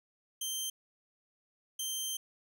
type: tone bursts at uneven times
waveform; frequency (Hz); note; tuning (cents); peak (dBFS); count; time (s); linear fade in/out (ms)
15% pulse; 3136; G7; 0; -27; 2; 0.41-0.7 / 1.79-2.17; 5
effects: none